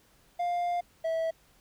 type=tone pair in turn; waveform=triangle; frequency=702 / 651.7 Hz; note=F5 / E5; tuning=+9 / -20 cents; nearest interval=minor second; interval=129 cents; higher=first; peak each=-25 dBFS; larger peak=neither; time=0.39-0.81 / 1.04-1.31 s; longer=first; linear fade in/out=10 ms; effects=pink hiss -63 dBFS RMS until 1.6 s